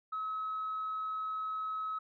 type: tone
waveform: sine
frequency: 1284 Hz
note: E6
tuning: 46 cents flat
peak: -33 dBFS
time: 0.12-1.99 s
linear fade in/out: 10 ms
effects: tanh soft clip ceiling -30 dBFS